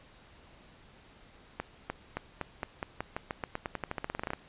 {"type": "accelerating click train", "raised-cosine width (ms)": 0.5, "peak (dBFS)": -18, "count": 24, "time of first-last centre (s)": [1.6, 4.334], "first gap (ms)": 300, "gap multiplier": 0.9, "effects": ["pink hiss -57 dBFS RMS until 4.48 s", "resampled to 8000 Hz"]}